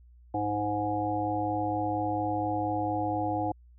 harmonic tone, 104.3 Hz, G#2, 8 cents sharp, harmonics 1 / 3 / 5 / 7 / 8, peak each -36 / -32 / -36 / -31 / -34 dBFS, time 0.34-3.52 s, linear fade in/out 5 ms, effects added 60 Hz sine -52 dBFS peak until 3.78 s

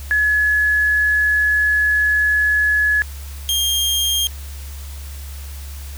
sine / sawtooth tone pair in turn, 1699 / 3215 Hz, G#6 / G7, +39 / +43 cents, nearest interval major seventh, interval 1104 cents, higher second, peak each -13 dBFS, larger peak neither, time 0.11-3.02 / 3.49-4.27 s, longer first, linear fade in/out 0 ms, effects added 70 Hz sine -29 dBFS peak until 5.97 s + white hiss -40 dBFS RMS until 5.97 s

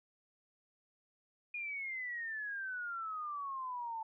sine exponential sweep, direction down, 2452 to 880 Hz, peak -38 dBFS, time 1.54-4.03 s, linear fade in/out 5 ms, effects none

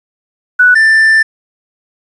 sine / triangle tone pair in turn, 1480 / 1774.8 Hz, F#6 / A6, 0 / +14 cents, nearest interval minor third, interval 314 cents, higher second, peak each -3 dBFS, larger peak neither, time 0.59-0.75 / 0.75-1.23 s, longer second, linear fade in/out 10 ms, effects resampled to 24000 Hz + 7-bit

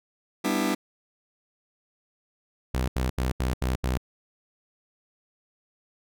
sawtooth chord, E minor seventh, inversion first, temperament just, 197.78 / 247.2 / 296.7 / 329.6 Hz, G3 / B3 / D4 / E4, +16 / +2 / +18 / 0 cents, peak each -25 / -25 / -24 / -26 dBFS, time 0.44-0.75 s, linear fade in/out 10 ms
sawtooth tone bursts, 63.5 Hz, B1, 49 cents sharp, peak -20 dBFS, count 6, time 2.74-3.975 s, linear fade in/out 5 ms, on 140 ms, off 79 ms
effects none

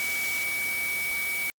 sine tone in noise, 2270 Hz, C#7, 41 cents sharp, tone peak -27 dBFS, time 0-1.5 s, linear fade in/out 0 ms, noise white, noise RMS -34 dBFS, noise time 0-1.5 s, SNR +4 dB, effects Opus 48 kbps

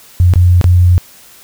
sine tone with dropouts, 89 Hz, F2, 33 cents sharp, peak -4 dBFS, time 0.2-0.98 s, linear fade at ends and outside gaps 0 ms, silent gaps 0.337-0.357 / 0.613-0.642 s, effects white hiss -40 dBFS RMS until 1.43 s

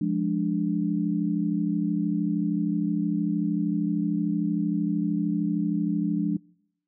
sine chord, D diminished, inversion first, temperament equal, 174.61 / 207.7 / 293.7 Hz, F3 / Ab3 / D4, 0 / 0 / 0 cents, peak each -27 dBFS, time 0.01-6.37 s, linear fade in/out 5 ms, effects noise-tail reverb RT60 0.8 s tail -26 dB re dry

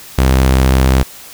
sawtooth tone, 65.41 Hz, C2, in tune, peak -4 dBFS, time 0.18-1.03 s, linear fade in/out 5 ms, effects white hiss -35 dBFS RMS until 1.33 s

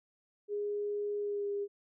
sine tone with pitch glide, 412.3 to 405 Hz, G#4 to G#4, -13 to -43 cents, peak -32 dBFS, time 0.48-1.68 s, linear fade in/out 50 ms, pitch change -30 cents, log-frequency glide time 1.19-1.48 s, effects none

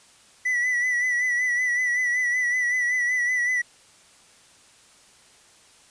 triangle tone with vibrato, 1970 Hz, B6, 5 cents flat, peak -19 dBFS, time 0.45-3.62 s, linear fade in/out 10 ms, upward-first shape sine, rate 5.3 Hz, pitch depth 42 cents each way, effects white hiss -54 dBFS RMS until 5.9 s + resampled to 22050 Hz

